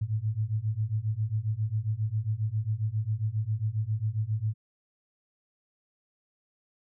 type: beating tone pair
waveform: sine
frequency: 104.7 / 112.1 Hz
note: G#2 / A2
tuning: +15 / +33 cents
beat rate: 7.4 Hz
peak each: -30 / -29 dBFS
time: 0.01-4.54 s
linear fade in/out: 10 ms
effects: none